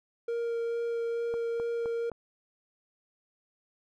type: tone with vibrato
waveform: triangle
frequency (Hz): 466.2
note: A#4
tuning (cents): 0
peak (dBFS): -27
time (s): 0.28-2.1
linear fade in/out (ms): 5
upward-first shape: sine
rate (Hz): 2.3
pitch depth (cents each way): 8
type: click train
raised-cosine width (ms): 1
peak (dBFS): -27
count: 4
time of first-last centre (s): 1.34-2.117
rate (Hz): 3.86
effects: none